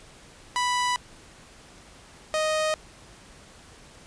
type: tone pair in turn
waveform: sawtooth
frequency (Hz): 987.8 / 622.3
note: B5 / D#5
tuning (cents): 0 / 0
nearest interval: minor sixth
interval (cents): 800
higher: first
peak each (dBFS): -19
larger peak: neither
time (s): 0.56-0.96 / 2.34-2.74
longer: neither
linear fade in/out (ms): 0
effects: pink hiss -50 dBFS RMS until 4.06 s + resampled to 22050 Hz